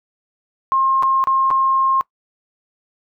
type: tone with dropouts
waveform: sine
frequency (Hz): 1067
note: C6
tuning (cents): +34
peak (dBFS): -13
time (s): 0.72-2.01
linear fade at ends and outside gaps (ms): 0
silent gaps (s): 1.025-1.032 / 1.24-1.272 / 1.504-1.511
effects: noise-tail reverb RT60 0.1 s tail -22 dB re dry